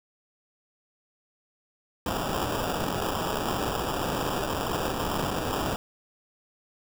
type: noise with sample-and-hold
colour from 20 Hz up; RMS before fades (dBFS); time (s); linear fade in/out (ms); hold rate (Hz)
white; -29; 2.06-5.76; 2; 2100
effects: none